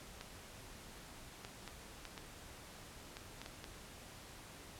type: clicks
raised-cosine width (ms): 0.2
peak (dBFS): -29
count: 9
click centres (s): 0.211 / 1.449 / 1.677 / 2.053 / 2.178 / 3.169 / 3.416 / 3.461 / 3.642
effects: pink hiss -54 dBFS RMS until 4.79 s + low-pass 12000 Hz 12 dB/octave